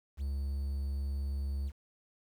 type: tone with quantisation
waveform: triangle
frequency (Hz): 69.3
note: C#2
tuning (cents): 0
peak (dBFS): -30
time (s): 0.17-1.72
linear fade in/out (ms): 50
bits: 10
effects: none